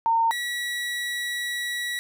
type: tone pair in turn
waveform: sine / 30% pulse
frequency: 913 / 1934.6 Hz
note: A#5 / B6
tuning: -36 / -36 cents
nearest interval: octave + minor second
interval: 1300 cents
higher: second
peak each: -18 / -24 dBFS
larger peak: first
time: 0.06-0.31 / 0.31-1.99 s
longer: second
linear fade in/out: 0 ms
effects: none